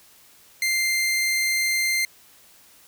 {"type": "tone", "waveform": "sawtooth", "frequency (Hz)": 2093, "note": "C7", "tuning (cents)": 0, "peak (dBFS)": -17, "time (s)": [0.62, 2.05], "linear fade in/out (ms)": 2, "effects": ["white hiss -53 dBFS RMS until 2.87 s"]}